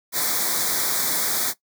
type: band-stop noise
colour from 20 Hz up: white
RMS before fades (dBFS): -23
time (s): 0.12-1.54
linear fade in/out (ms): 50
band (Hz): 2300 to 3400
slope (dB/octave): 96
effects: noise-tail reverb RT60 0.1 s tail -17 dB re dry + high-pass 150 Hz 12 dB/octave